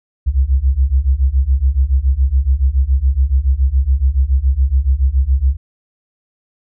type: beating tone pair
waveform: sine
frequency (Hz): 63 / 70.1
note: B1 / C#2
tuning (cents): +35 / +20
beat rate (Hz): 7.1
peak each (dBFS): -14 / -13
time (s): 0.26-5.57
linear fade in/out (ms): 20
effects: none

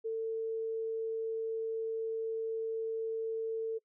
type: tone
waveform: sine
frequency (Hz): 448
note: A4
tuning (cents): +31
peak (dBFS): -32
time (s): 0.04-3.79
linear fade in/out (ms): 20
effects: noise-tail reverb RT60 0.1 s tail -24 dB re dry

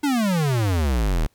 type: exponential sweep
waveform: square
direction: down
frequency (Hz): 301.8 to 35.86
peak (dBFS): -19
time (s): 0.03-1.27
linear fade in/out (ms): 10
effects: pink hiss -64 dBFS RMS until 1.34 s

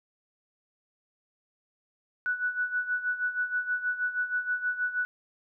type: tone with tremolo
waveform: sine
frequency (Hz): 1480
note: F#6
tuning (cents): 0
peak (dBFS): -24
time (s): 2.26-5.05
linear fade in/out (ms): 0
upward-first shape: sine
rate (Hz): 6.3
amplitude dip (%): 75
effects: none

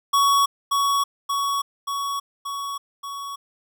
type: tone with echo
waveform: square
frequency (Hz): 1120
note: C#6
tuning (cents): +18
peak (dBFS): -16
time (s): 0.13-0.46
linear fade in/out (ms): 10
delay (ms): 580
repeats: 5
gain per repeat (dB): -3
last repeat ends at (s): 3.36
effects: none

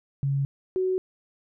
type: tone pair in turn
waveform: sine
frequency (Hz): 138.59 / 372.8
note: C#3 / F#4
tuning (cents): 0 / +13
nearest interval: octave + perfect fourth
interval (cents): 1713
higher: second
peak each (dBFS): -22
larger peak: neither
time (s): 0.23-0.45 / 0.76-0.98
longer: neither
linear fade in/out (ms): 0
effects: none

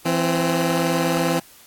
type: tone pair together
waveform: 15% pulse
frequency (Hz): 167.81 / 261.6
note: E3 / C4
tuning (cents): +31 / 0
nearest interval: minor sixth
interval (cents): 769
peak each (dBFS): -14 / -16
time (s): 0.05-1.4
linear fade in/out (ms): 10
effects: white hiss -49 dBFS RMS until 1.66 s + AAC 64 kbps

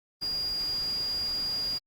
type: tone in noise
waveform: sine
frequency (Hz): 4836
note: D8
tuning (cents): +50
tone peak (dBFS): -28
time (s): 0.21-1.79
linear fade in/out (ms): 20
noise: pink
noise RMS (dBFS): -44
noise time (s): 0.21-1.79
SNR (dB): +13
effects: Opus 32 kbps

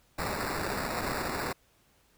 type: noise with sample-and-hold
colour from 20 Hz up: violet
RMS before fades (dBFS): -33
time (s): 0.18-1.53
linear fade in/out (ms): 10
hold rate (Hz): 3150
effects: pink hiss -66 dBFS RMS until 2.17 s

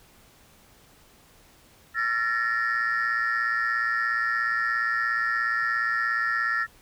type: tone cluster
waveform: sine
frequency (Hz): 1356 / 1740 / 1857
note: E6 / A6 / A#6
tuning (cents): +49 / -20 / -7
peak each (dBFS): -26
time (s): 1.94-6.67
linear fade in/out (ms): 50
effects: tanh soft clip ceiling -18 dBFS + pink hiss -56 dBFS RMS until 6.81 s

